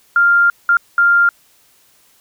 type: tone bursts at uneven times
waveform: sine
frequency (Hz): 1396.9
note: F6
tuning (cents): 0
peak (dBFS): -8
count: 3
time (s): 0.16-0.5 / 0.69-0.77 / 0.98-1.29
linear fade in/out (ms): 2
effects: white hiss -53 dBFS RMS until 2.2 s